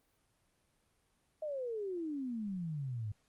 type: exponential sweep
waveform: sine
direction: down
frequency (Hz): 632 to 101.2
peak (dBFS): -36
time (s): 1.42-3.12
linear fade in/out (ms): 5
effects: pink hiss -75 dBFS RMS until 3.28 s + Opus 32 kbps